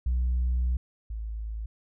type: tone pair in turn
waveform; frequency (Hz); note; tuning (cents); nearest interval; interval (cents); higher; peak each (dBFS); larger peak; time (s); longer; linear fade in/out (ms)
sine; 61.74 / 54.43; B1 / A1; 0 / -18; major second; 218; first; -21 / -31; first; 0.06-0.77 / 1.1-1.66; first; 5
effects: tanh soft clip ceiling -21 dBFS